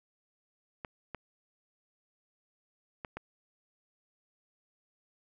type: clicks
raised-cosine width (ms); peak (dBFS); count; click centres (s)
0.5; -24; 4; 0.848 / 1.147 / 3.048 / 3.17
effects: none